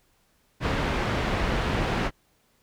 pink low-pass noise, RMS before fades -26 dBFS, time 0.6-2.11 s, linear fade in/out 50 ms, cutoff 2600 Hz, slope 12 dB/octave, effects pink hiss -66 dBFS RMS until 2.62 s

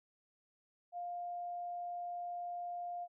sine tone, 703 Hz, F5, 11 cents sharp, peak -39 dBFS, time 0.92-3.08 s, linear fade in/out 50 ms, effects none

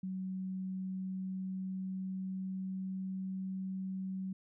sine tone with pitch glide, 187.8 to 189.43 Hz, F#3 to F#3, +26 to +41 cents, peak -36 dBFS, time 0.03-4.33 s, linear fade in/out 5 ms, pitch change +15 cents, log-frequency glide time 0.34-3.5 s, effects none

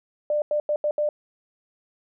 sine tone bursts at uneven times, 596 Hz, D5, 25 cents sharp, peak -20 dBFS, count 5, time 0.3-0.42 / 0.51-0.6 / 0.69-0.76 / 0.84-0.91 / 0.98-1.09 s, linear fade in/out 2 ms, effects none

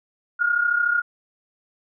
sine tone pair together, 1396.9 / 1430.4 Hz, F6 / F6, 0 / +41 cents, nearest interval unison, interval 41 cents, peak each -24 / -19 dBFS, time 0.39-1.02 s, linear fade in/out 20 ms, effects none

